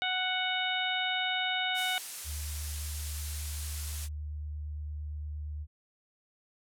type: harmonic tone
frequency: 740 Hz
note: F#5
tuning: in tune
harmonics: 1 / 2 / 3 / 4 / 5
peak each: -35 / -35 / -35 / -35 / -35 dBFS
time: 0.02-1.98 s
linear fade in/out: 0 ms
type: noise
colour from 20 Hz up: blue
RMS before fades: -37 dBFS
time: 1.74-4.09 s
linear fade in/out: 50 ms
type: tone with vibrato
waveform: sine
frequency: 75 Hz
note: D2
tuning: 37 cents sharp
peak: -35 dBFS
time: 2.24-5.67 s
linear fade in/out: 50 ms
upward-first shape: sine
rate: 8.7 Hz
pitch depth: 10 cents each way
effects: low-pass 11000 Hz 12 dB/octave